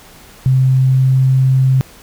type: tone with pitch glide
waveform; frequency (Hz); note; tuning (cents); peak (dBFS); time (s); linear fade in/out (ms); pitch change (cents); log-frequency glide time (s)
sine; 130.81 to 131.57; C3 to C3; 0 to +10; -8; 0.46-1.81; 0; +10; 0.72-1.23
effects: pink hiss -41 dBFS RMS until 2.02 s